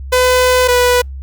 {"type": "tone pair in turn", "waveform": "sawtooth", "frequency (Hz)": [504, 492.5], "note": ["B4", "B4"], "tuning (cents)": [35, -5], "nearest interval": "unison", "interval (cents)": 40, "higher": "first", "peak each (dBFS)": -5, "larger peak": "neither", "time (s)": [[0.12, 0.68], [0.68, 1.02]], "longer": "first", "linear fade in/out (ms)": 10, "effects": ["added 67 Hz sine -24 dBFS peak until 1.22 s", "Opus 48 kbps"]}